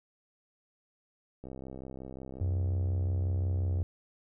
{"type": "click train", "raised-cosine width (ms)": 2, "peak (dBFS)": -30, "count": 157, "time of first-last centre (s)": [1.44, 3.818], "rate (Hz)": 65.6}
{"type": "tone with pitch glide", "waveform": "sine", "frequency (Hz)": [90, 88.56], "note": ["F#2", "F2"], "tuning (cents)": [-47, 25], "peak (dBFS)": -27, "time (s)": [2.41, 3.83], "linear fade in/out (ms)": 0, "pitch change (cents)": -28, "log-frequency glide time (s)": [3.56, 3.7]}
{"effects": []}